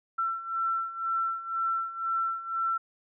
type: beating tone pair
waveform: sine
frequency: 1344 / 1346 Hz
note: E6 / E6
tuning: +33 / +36 cents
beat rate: 2 Hz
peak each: -33 / -29 dBFS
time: 0.18-2.78 s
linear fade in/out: 10 ms
effects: none